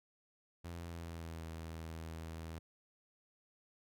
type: tone with pitch glide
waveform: sawtooth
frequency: 85.3 to 81.26 Hz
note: F2 to E2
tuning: -40 to -24 cents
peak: -40 dBFS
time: 0.64-2.59 s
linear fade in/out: 10 ms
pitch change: -84 cents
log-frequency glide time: 0.78-1.46 s
effects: none